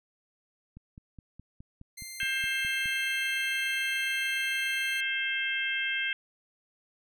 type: click train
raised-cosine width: 5 ms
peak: -34 dBFS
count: 11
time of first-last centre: 0.77-2.858 s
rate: 4.79 Hz
type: tone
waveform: 10% pulse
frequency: 2093 Hz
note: C7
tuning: in tune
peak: -31 dBFS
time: 1.97-5.01 s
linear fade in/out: 10 ms
type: harmonic tone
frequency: 530 Hz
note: C5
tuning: 22 cents sharp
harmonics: 3 / 4 / 5 / 6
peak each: -32 / -33 / -34 / -35 dBFS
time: 2.2-6.13 s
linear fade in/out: 2 ms
effects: none